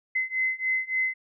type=beating tone pair; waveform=sine; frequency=2047 / 2050.5 Hz; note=C7 / C7; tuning=-38 / -36 cents; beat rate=3.5 Hz; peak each=-28 / -27 dBFS; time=0.15-1.14 s; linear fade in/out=10 ms; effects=none